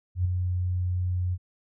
sine tone with ADSR envelope, 90.3 Hz, F#2, 42 cents flat, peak -19 dBFS, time 0.15-1.38 s, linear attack 100 ms, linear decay 7 ms, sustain -5 dB, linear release 49 ms, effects none

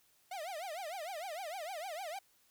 45% pulse tone with vibrato, 693 Hz, F5, 14 cents flat, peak -40 dBFS, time 0.31-2.19 s, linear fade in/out 5 ms, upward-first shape triangle, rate 6.6 Hz, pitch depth 290 cents each way, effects white hiss -70 dBFS RMS until 2.5 s

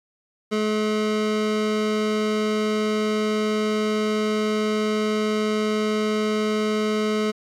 square tone pair together, 213.8 / 427.7 Hz, A3 / A4, -49 / -49 cents, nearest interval octave, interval 1200 cents, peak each -24 dBFS, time 0.51-7.32 s, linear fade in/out 20 ms, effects low-pass 6000 Hz 12 dB/octave + 9-bit

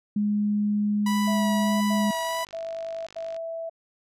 sine tone, 207.7 Hz, G#3, in tune, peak -21 dBFS, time 0.16-2.11 s, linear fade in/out 5 ms
sawtooth tone with vibrato, 979 Hz, B5, 15 cents flat, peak -24 dBFS, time 1.06-2.45 s, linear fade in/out 5 ms, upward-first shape sine, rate 1.6 Hz, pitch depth 18 cents each way
sine tone bursts, 659.3 Hz, E5, in tune, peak -30 dBFS, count 4, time 1.27-3.697 s, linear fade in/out 10 ms, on 540 ms, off 89 ms
click train, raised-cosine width 0.2 ms, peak -29 dBFS, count 64, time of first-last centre 2.11-3.365 s, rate 50.2 Hz
effects resampled to 32000 Hz

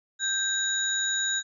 sine tone cluster, 1582 / 3808 / 6850 Hz, G6 / A#7 / A8, +15 / +36 / -47 cents, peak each -29 dBFS, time 0.19-1.43 s, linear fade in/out 50 ms, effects none

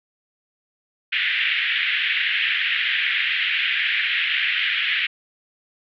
pink band-pass noise, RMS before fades -22 dBFS, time 1.12-5.07 s, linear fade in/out 10 ms, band 1700 to 3300 Hz, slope 48 dB/octave, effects none

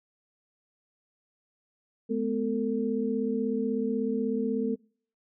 sine tone cluster, 213.2 / 249.5 / 448.9 Hz, G#3 / B3 / A4, +46 / +18 / +35 cents, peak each -30 dBFS, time 2.09-4.76 s, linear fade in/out 20 ms, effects noise-tail reverb RT60 0.5 s tail -26 dB re dry

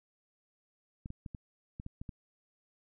clicks, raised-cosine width 5 ms, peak -29 dBFS, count 8, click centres 1.059 / 1.104 / 1.262 / 1.348 / 1.799 / 1.864 / 2.015 / 2.092 s, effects none

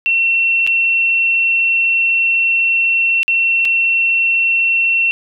sine tone with dropouts, 2712 Hz, E7, 49 cents sharp, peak -11 dBFS, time 0.06-5.11 s, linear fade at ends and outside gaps 0 ms, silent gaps 0.666-0.674 / 3.231-3.28 / 3.651-3.654 s, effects none

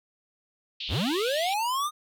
pink band-pass noise, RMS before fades -35 dBFS, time 0.8-1.54 s, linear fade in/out 5 ms, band 2800 to 4100 Hz, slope 48 dB/octave
square linear sweep, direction up, 33.78 to 1244.5 Hz, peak -26 dBFS, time 0.88-1.91 s, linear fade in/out 50 ms
effects none

